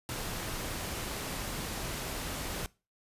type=noise; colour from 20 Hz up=pink; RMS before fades=-37 dBFS; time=0.09-2.66 s; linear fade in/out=0 ms; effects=noise-tail reverb RT60 0.3 s tail -22 dB re dry + resampled to 32000 Hz